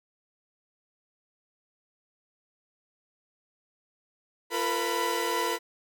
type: tone cluster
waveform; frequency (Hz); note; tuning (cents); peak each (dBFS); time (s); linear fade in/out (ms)
sawtooth; 343.9 / 454.9 / 495.9 / 989; F4 / A#4 / B4 / B5; -27 / -42 / +7 / +2; -30 / -28 / -31 / -26; 4.5-5.59; 50
effects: none